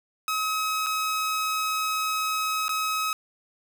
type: tone with dropouts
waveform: sawtooth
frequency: 1276 Hz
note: D#6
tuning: 43 cents sharp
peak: -21 dBFS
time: 0.28-3.13 s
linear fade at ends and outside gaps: 1 ms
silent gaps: 0.863-0.867 / 2.682-2.692 s
effects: none